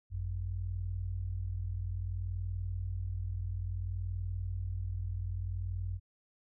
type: tone pair together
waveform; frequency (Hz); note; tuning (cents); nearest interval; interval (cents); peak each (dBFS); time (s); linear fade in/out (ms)
sine; 51.91 / 92.5; G#1 / F#2; 0 / 0; minor seventh; 1000; -38 / -35; 0.1-6; 50
effects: none